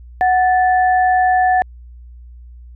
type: tone pair together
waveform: sine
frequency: 739 / 1751.1 Hz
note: F#5 / A6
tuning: -2 / -9 cents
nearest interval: octave + minor third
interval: 1493 cents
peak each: -11 / -20 dBFS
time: 0.21-1.62 s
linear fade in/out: 0 ms
effects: added 60 Hz sine -35 dBFS peak until 2.75 s